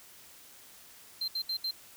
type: tone bursts at uneven times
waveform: triangle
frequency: 4139 Hz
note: C8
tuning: 20 cents flat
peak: -29 dBFS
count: 4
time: 1.21-1.28 / 1.35-1.42 / 1.49-1.57 / 1.64-1.71 s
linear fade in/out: 5 ms
effects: white hiss -54 dBFS RMS until 1.96 s